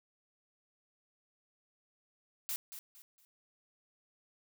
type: noise with echo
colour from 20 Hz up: blue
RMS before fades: -37 dBFS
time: 2.49-2.56 s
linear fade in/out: 0 ms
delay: 230 ms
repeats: 3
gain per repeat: -10 dB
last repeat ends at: 3.25 s
effects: none